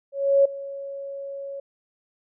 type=tone with ADSR envelope; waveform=sine; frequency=554.4 Hz; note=C#5; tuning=in tune; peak=-12 dBFS; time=0.12-1.6 s; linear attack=330 ms; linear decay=7 ms; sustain=-19 dB; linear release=5 ms; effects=none